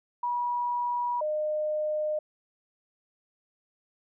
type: tone pair in turn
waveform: sine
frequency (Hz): 968 / 609.8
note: B5 / D#5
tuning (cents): -35 / -35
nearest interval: minor sixth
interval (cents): 800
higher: first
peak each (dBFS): -26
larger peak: neither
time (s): 0.23-1.21 / 1.21-2.19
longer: neither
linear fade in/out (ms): 5
effects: none